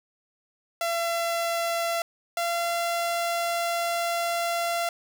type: tone pair in turn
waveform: sawtooth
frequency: 677 / 684.1 Hz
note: E5 / F5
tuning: +46 / -36 cents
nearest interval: unison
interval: 18 cents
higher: second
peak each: -21 dBFS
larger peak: neither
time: 0.81-2.02 / 2.37-4.89 s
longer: second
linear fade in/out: 2 ms
effects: 10-bit